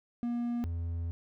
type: tone pair in turn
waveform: triangle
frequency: 238.4 / 84.29 Hz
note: A#3 / E2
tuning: +39 / +39 cents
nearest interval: octave + tritone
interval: 1800 cents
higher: first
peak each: -28 / -30 dBFS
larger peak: first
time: 0.23-0.64 / 0.64-1.11 s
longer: second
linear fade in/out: 0 ms
effects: none